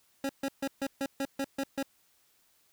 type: tone bursts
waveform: 25% pulse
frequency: 273.6 Hz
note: C#4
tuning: 23 cents flat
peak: -26 dBFS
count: 9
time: 0.24-1.828 s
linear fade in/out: 2 ms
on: 52 ms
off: 140 ms
effects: white hiss -68 dBFS RMS until 2.72 s